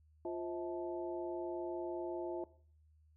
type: harmonic tone with a mistuned harmonic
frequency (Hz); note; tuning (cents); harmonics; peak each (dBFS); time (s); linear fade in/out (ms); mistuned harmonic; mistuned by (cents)
174.61; F3; 0; 2 / 3 / 4 / 5; -39 / -49 / -44 / -48; 0.25-2.44; 2; 4; -140
effects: noise-tail reverb RT60 0.5 s tail -17 dB re dry + added 77 Hz sine -64 dBFS peak until 3.16 s